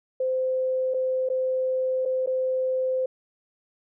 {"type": "tone with dropouts", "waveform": "sine", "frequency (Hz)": 517, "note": "C5", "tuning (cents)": -21, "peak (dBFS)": -22, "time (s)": [0.2, 3.06], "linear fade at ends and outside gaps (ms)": 5, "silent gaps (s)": [[0.939, 0.943], [1.289, 1.299], [2.053, 2.057], [2.262, 2.272]], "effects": []}